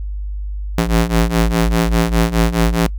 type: ring-modulated tone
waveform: sawtooth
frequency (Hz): 113.1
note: A2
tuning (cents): +48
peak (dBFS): -6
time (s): 0.78-2.87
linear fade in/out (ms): 5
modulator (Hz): 59
effects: noise-tail reverb RT60 0.1 s tail -22 dB re dry + added 50 Hz sine -21 dBFS peak until 2.98 s